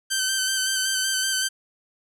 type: tone with vibrato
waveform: 10% pulse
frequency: 1544 Hz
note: G6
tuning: 27 cents flat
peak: -13 dBFS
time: 0.1-1.49 s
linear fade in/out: 20 ms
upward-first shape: square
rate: 5.3 Hz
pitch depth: 20 cents each way
effects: none